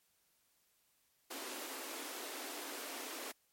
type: high-pass noise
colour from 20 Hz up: pink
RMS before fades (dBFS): -45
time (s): 1.3-3.32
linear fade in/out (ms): 10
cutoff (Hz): 250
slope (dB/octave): 96
effects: white hiss -75 dBFS RMS until 3.52 s + MP3 64 kbps